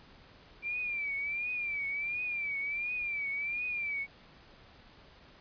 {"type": "tone with vibrato", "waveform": "sine", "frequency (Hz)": 2349, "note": "D7", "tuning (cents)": 0, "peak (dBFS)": -32, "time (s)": [0.62, 4.07], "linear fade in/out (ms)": 50, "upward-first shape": "triangle", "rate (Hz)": 1.4, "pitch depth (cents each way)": 110, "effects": ["pink hiss -57 dBFS RMS until 5.4 s", "resampled to 11025 Hz"]}